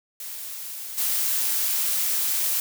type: noise with level steps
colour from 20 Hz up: blue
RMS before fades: -35 / -24 dBFS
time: 0.2-2.6 s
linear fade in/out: 2 ms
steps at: 0.97 s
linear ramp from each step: 20 ms
effects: none